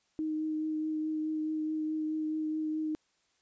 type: tone with vibrato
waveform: sine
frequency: 311.1 Hz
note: D#4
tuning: in tune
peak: -30 dBFS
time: 0.19-2.95 s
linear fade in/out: 0 ms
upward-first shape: triangle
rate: 4.7 Hz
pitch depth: 15 cents each way
effects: white hiss -73 dBFS RMS until 3.41 s + resampled to 16000 Hz